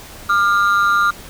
triangle ring-modulated tone, 1300 Hz, E6, 24 cents flat, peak -7 dBFS, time 0.29-1.11 s, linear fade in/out 10 ms, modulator 99 Hz, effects pink hiss -37 dBFS RMS until 1.29 s

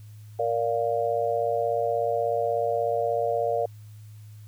sine chord, Bb major, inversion none, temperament just, 466.2 / 582.7 / 699.2 Hz, Bb4 / D5 / F5, 0 / -14 / +2 cents, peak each -27 dBFS, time 0.39-3.66 s, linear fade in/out 5 ms, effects added 106 Hz sine -42 dBFS peak until 4.47 s + white hiss -61 dBFS RMS until 4.47 s

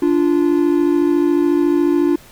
triangle tone pair together, 292.1 / 346.1 Hz, D4 / F4, -9 / -16 cents, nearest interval minor third, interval 293 cents, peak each -13 dBFS, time 0.02-2.16 s, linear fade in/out 5 ms, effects pink hiss -44 dBFS RMS until 2.31 s

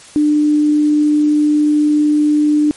sine tone, 298.8 Hz, D4, 30 cents sharp, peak -9 dBFS, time 0.16-2.71 s, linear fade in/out 0 ms, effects white hiss -39 dBFS RMS until 2.76 s + MP3 48 kbps

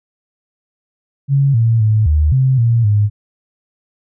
sine tone with pitch steps, 138.8 / 114.4 / 108.2 / 76 / 131.3 / 116.5 / 104.1 Hz, C#3 / A#2 / A2 / D#2 / C3 / A#2 / G#2, +3 / -32 / -29 / -40 / +6 / -1 / +5 cents, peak -9 dBFS, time 1.28-3.1 s, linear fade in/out 50 ms, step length 260 ms, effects none

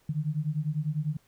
sine beating tone pair, 146.83 / 156.83 Hz, D3 / D#3, 0 / +14 cents, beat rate 10 Hz, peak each -30 dBFS, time 0.09-1.17 s, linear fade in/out 5 ms, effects pink hiss -66 dBFS RMS until 1.27 s

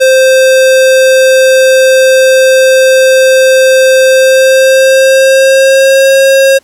square tone with pitch glide, 523.3 to 539.9 Hz, C5 to C#5, 0 to -46 cents, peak -3 dBFS, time 0-6.59 s, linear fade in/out 20 ms, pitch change +54 cents, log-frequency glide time 4.06-6.12 s, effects pink hiss -47 dBFS RMS until 6.63 s + low-pass 12000 Hz 12 dB/octave

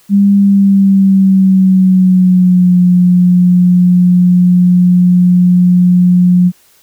sine tone with pitch glide, 199.9 to 179.12 Hz, G3 to F3, +34 to +44 cents, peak -4 dBFS, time 0.09-6.52 s, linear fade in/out 50 ms, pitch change -190 cents, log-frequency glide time 0.35-2.77 s, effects white hiss -48 dBFS RMS until 6.82 s

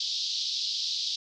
white band-pass noise, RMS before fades -31 dBFS, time 0-1.16 s, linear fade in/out 5 ms, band 3400 to 5200 Hz, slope 48 dB/octave, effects none

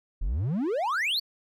triangle exponential sweep, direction up, 36.01 to 4637 Hz, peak -23 dBFS, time 0.21-1.2 s, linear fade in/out 10 ms, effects none

